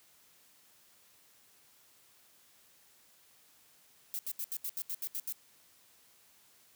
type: noise bursts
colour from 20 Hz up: violet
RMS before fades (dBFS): -37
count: 10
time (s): 4.14-5.324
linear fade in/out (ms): 0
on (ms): 50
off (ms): 76
effects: white hiss -64 dBFS RMS until 6.75 s + high-pass 60 Hz 12 dB/octave